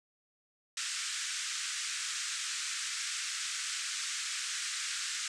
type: band-pass noise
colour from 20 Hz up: white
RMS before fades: -37 dBFS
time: 0.77-5.28 s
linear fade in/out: 2 ms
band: 1300 to 8400 Hz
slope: 48 dB/octave
effects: none

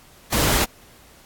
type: noise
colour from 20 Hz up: pink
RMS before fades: -19 dBFS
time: 0.32-0.65 s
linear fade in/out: 10 ms
effects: pink hiss -50 dBFS RMS until 1.25 s + AAC 64 kbps

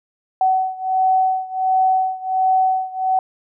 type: beating tone pair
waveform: sine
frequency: 753 / 754.4 Hz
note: F#5 / F#5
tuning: +30 / +33 cents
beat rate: 1.4 Hz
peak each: -17 / -19 dBFS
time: 0.41-3.19 s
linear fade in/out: 2 ms
effects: none

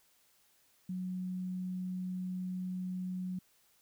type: tone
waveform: sine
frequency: 183.6 Hz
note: F#3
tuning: 13 cents flat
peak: -35 dBFS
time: 0.89-3.39 s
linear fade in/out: 5 ms
effects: white hiss -69 dBFS RMS until 3.81 s

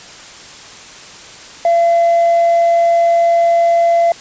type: tone with tanh clipping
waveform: sine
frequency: 680 Hz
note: F5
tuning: 46 cents flat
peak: -9 dBFS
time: 1.65-4.12 s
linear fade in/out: 2 ms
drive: 1 dB
effects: white hiss -35 dBFS RMS until 4.2 s + resampled to 16000 Hz

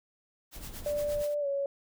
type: noise with tremolo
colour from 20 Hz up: white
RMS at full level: -44 dBFS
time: 0.51-1.35 s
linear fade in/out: 50 ms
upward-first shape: sine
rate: 8.6 Hz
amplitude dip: 75%
type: noise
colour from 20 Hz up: brown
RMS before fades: -44 dBFS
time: 0.55-1.23 s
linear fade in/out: 10 ms
type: tone with pitch glide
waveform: sine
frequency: 587.3 to 558.2 Hz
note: D5 to C#5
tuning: 0 to +12 cents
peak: -28 dBFS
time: 0.86-1.66 s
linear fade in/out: 2 ms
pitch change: -88 cents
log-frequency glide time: 1.4-1.47 s
effects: none

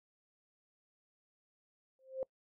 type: tone with exponential growth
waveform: sine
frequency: 526 Hz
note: C5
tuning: 9 cents sharp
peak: -31 dBFS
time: 1.99-2.23 s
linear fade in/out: 1 ms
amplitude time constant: 52 ms
effects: noise-tail reverb RT60 0.1 s tail -25 dB re dry

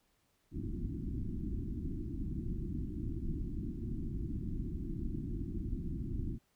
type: low-pass noise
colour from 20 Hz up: pink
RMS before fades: -38 dBFS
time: 0.51-6.39 s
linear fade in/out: 50 ms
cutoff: 350 Hz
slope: 96 dB/octave
effects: pink hiss -75 dBFS RMS until 6.55 s

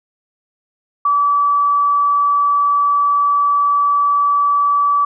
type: tone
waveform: sine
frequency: 1151 Hz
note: D6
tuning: 35 cents flat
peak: -11 dBFS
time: 1.05-5.05 s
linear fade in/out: 5 ms
effects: none

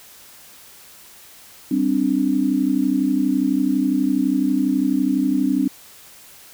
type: chord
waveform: sine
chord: G suspended fourth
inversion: none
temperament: equal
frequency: 196 / 261.6 / 293.7 Hz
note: G3 / C4 / D4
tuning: 0 / 0 / 0 cents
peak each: -24 / -19 / -20 dBFS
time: 1.71-5.68 s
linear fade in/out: 5 ms
effects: white hiss -45 dBFS RMS until 6.53 s

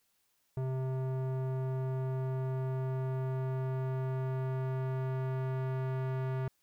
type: tone with low-pass filter sweep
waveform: square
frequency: 130.81 Hz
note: C3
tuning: in tune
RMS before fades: -34 dBFS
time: 0.57-6.48 s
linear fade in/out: 2 ms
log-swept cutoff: 770 to 1600 Hz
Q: 0.77
effects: white hiss -75 dBFS RMS until 6.62 s

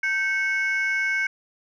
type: tone pair together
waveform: sine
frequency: 1558 / 2203 Hz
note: G6 / C#7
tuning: -11 / -11 cents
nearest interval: tritone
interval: 600 cents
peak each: -22 dBFS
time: 0.03-1.27 s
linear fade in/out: 5 ms
effects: tanh soft clip ceiling -18 dBFS

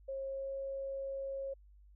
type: tone with pitch glide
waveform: sine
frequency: 540 to 543.8 Hz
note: C#5 to C#5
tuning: -45 to -33 cents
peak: -37 dBFS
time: 0.08-1.54 s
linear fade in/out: 10 ms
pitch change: +12 cents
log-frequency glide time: 0.27-0.53 s
effects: added 50 Hz sine -57 dBFS peak until 1.95 s

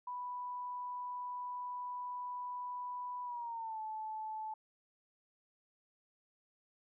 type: tone with pitch glide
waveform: sine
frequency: 987.8 to 869.9 Hz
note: B5 to A5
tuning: 0 to -20 cents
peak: -39 dBFS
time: 0.07-4.54 s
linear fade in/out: 5 ms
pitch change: -220 cents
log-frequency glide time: 3.24-3.8 s
effects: none

